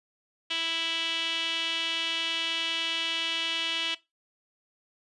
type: tone with band-pass filter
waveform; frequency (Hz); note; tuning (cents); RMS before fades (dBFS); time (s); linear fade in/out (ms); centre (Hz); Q
sawtooth; 329.6; E4; 0; -30; 0.5-3.95; 10; 3100; 5.3
effects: noise-tail reverb RT60 0.2 s tail -18 dB re dry + resampled to 24000 Hz